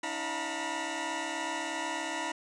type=tone cluster; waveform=20% pulse; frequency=286 / 322.8 / 712 / 903 / 971 Hz; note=D4 / E4 / F5 / A5 / B5; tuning=-46 / -36 / +33 / +45 / -30 cents; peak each=-38 / -34 / -37 / -34 / -32 dBFS; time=0.03-2.32 s; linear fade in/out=5 ms; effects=resampled to 22050 Hz